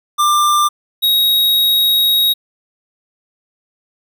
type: tone pair in turn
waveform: square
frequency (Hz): 1189 / 3789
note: D6 / A#7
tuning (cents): +21 / +27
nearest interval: octave + minor sixth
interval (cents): 2006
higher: second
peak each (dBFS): -11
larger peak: neither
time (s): 0.18-0.69 / 1.02-2.34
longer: second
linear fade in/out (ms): 20
effects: none